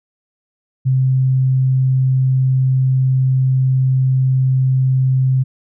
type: tone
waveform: sine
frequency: 130.81 Hz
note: C3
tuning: in tune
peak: -11 dBFS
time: 0.85-5.44 s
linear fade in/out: 20 ms
effects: none